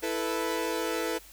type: chord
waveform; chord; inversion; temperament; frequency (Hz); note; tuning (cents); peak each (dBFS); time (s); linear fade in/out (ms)
sawtooth; E suspended fourth; none; equal; 329.6 / 440 / 493.9; E4 / A4 / B4; 0 / 0 / 0; -29; 0.02-1.19; 20
effects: added 50 Hz sine -56 dBFS peak until 1.32 s + white hiss -52 dBFS RMS until 1.32 s